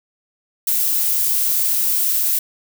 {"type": "noise", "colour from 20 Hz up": "violet", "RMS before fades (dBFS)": -18, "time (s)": [0.67, 2.39], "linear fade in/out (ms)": 5, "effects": []}